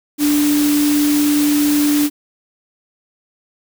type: tone in noise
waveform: sine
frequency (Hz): 293.7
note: D4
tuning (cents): 0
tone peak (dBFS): -12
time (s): 0.18-2.1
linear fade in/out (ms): 50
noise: white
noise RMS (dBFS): -23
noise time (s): 0.18-2.1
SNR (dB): +8
effects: none